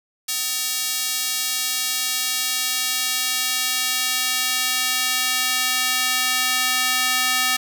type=tone with high-pass filter sweep; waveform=square; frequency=254 Hz; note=B3; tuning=49 cents sharp; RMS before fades=-22 dBFS; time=0.28-7.57 s; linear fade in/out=10 ms; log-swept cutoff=4500 to 1800 Hz; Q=0.73; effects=7-bit